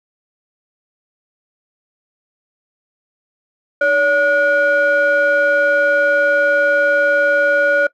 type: ring-modulated tone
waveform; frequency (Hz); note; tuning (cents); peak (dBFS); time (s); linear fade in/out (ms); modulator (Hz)
triangle; 440; A4; 0; -6; 3.81-7.87; 5; 1010
effects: noise-tail reverb RT60 0.1 s tail -21 dB re dry